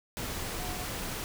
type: tone in noise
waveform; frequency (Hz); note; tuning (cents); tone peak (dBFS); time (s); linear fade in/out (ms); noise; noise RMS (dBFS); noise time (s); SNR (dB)
sine; 727; F#5; -31; -44; 0.6-0.86; 0; pink; -36; 0.17-1.24; -11
effects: none